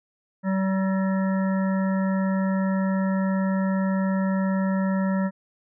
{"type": "harmonic tone with a mistuned harmonic", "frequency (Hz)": 191.3, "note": "G3", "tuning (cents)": -42, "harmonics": [1, 3, 5, 7, 9, 10], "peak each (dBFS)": [-21, -31, -35, -38, -40, -41], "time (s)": [0.43, 5.31], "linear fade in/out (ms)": 50, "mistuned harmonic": 10, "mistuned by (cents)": -52, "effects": []}